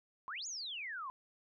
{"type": "exponential two-way sweep", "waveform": "sine", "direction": "up then down", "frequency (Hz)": [987.8, 7040, 987.8], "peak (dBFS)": -40, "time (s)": [0.28, 1.1], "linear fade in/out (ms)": 0, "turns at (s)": 0.47, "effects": []}